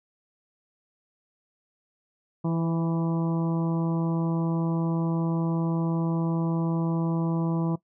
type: harmonic tone with a mistuned harmonic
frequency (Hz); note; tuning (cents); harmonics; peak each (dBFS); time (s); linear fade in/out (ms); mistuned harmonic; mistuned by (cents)
165.2; E3; +4; 1 / 2 / 3 / 4 / 5 / 6 / 7; -24 / -30 / -39 / -39 / -42 / -40 / -45; 2.44-7.76; 10; 3; +22
effects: noise-tail reverb RT60 0.1 s tail -19 dB re dry